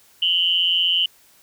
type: tone with amplitude modulation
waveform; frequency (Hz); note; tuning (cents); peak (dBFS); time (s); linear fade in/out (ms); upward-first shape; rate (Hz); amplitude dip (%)
sine; 2974; F#7; +8; -12; 0.22-1.06; 5; sine; 176; 90
effects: white hiss -54 dBFS RMS until 1.42 s